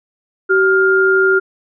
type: tone pair together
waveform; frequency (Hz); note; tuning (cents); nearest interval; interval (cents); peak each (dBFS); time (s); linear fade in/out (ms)
sine; 381.7 / 1406.6; G4 / F6; -46 / +12; octave + major seventh; 2258; -12; 0.49-1.4; 20
effects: none